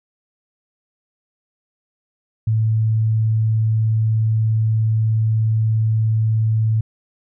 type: tone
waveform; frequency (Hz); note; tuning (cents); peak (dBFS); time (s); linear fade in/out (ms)
sine; 110.4; A2; +6; -14; 2.47-6.81; 5
effects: none